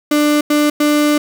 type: tone bursts at uneven times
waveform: 35% pulse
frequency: 296.6 Hz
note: D4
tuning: 17 cents sharp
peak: -9 dBFS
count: 3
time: 0.11-0.41 / 0.5-0.7 / 0.8-1.18 s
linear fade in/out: 5 ms
effects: none